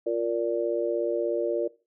sine chord, Bb major, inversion second, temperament just, 349.6 / 466.2 / 582.7 Hz, F4 / Bb4 / D5, +2 / 0 / -14 cents, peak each -28 dBFS, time 0.06-1.68 s, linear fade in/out 10 ms, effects noise-tail reverb RT60 0.3 s tail -19 dB re dry

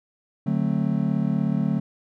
triangle chord, D dominant seventh, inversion none, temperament just, 146.83 / 183.54 / 220.2 / 264.3 Hz, D3 / F#3 / A3 / C4, 0 / -14 / +2 / +18 cents, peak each -24 / -23 / -23 / -28 dBFS, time 0.46-1.8 s, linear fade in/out 10 ms, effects none

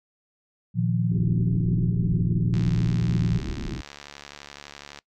sine chord, Bb suspended fourth, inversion none, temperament equal, 116.54 / 155.56 / 174.61 Hz, Bb2 / Eb3 / F3, 0 / 0 / 0 cents, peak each -24 / -28 / -24 dBFS, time 0.74-3.41 s, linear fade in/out 50 ms
pink low-pass noise, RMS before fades -31 dBFS, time 1.11-3.81 s, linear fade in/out 5 ms, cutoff 390 Hz, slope 96 dB/octave
click train, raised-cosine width 0.2 ms, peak -22 dBFS, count 177, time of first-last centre 2.54-4.988 s, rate 71.9 Hz
effects noise-tail reverb RT60 0.1 s tail -21 dB re dry

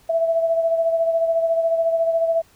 sine beating tone pair, 659.3 / 673.3 Hz, E5 / E5, 0 / +36 cents, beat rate 14 Hz, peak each -17 / -26 dBFS, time 0.09-2.42 s, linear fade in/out 10 ms, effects pink hiss -55 dBFS RMS until 2.55 s

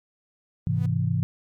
sawtooth tone with exponential growth, 246.9 Hz, B3, in tune, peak -35 dBFS, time 0.66-0.86 s, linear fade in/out 5 ms, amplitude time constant 43 ms
sine chord, Ab augmented, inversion none, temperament equal, 103.83 / 130.81 / 164.81 Hz, Ab2 / C3 / E3, 0 / 0 / 0 cents, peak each -26 dBFS, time 0.67-1.23 s, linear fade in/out 0 ms
effects none

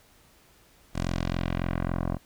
10% pulse tone with low-pass filter sweep, 43.65 Hz, F1, in tune, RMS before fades -29 dBFS, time 0.93-2.19 s, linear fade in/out 50 ms, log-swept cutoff 8700 to 880 Hz, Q 1.1, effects pink hiss -59 dBFS RMS until 2.25 s

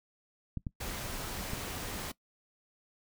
clicks, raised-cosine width 5 ms, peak -23 dBFS, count 3, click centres 0.573 / 0.668 / 1.534 s
pink noise, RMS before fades -39 dBFS, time 0.8-2.12 s, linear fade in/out 10 ms
effects noise-tail reverb RT60 0.1 s tail -20 dB re dry

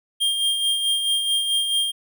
square tone with tremolo, 3207 Hz, G7, 39 cents sharp, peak -18 dBFS, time 0.2-1.92 s, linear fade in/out 20 ms, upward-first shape sine, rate 4.6 Hz, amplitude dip 45%, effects none

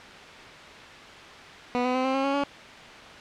15% pulse tone with pitch steps, 246.2 / 252 / 257.8 / 263.9 / 270 / 276.4 / 282.8 Hz, B3 / B3 / C4 / C4 / C#4 / C#4 / C#4, -5 / +35 / -26 / +15 / -45 / -5 / +35 cents, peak -17 dBFS, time 1.75-2.436 s, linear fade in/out 0 ms, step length 98 ms, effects white hiss -43 dBFS RMS until 3.2 s + low-pass 3000 Hz 12 dB/octave

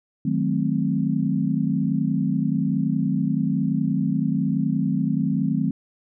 sine chord, D# diminished seventh, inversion none, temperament equal with one note detuned, 155.56 / 185 / 216.7 / 261.6 Hz, D#3 / F#3 / A3 / C4, 0 / 0 / -26 / 0 cents, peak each -25 dBFS, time 0.25-5.71 s, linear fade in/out 5 ms, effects none

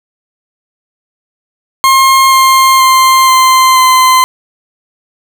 40% pulse tone with pitch steps, 1068 / 1058.8 / 1049.7 / 1040.6 / 1031.6 Hz, C6 / C6 / C6 / C6 / C6, +35 / +20 / +5 / -10 / -25 cents, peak -3 dBFS, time 1.84-4.24 s, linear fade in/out 0 ms, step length 480 ms, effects none

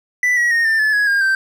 triangle tone with pitch steps, 1982 / 1915.6 / 1851.4 / 1789.4 / 1729.4 / 1671.5 / 1615.5 / 1561.3 Hz, B6 / A#6 / A#6 / A6 / A6 / G#6 / G#6 / G6, +6 / +47 / -12 / +29 / -30 / +11 / -48 / -7 cents, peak -11 dBFS, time 0.23-1.35 s, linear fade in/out 2 ms, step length 140 ms, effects none

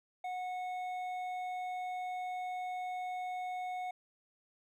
sine tone with hard clipping, 732 Hz, F#5, 19 cents flat, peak -38 dBFS, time 0.24-3.91 s, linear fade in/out 5 ms, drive 7 dB, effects none

